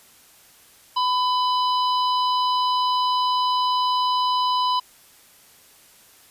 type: harmonic tone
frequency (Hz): 1000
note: B5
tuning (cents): +21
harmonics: 1 / 3 / 4 / 5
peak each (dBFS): -19 / -29 / -31 / -33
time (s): 0.96-4.8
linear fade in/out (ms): 10
effects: white hiss -52 dBFS RMS until 6.3 s + resampled to 32000 Hz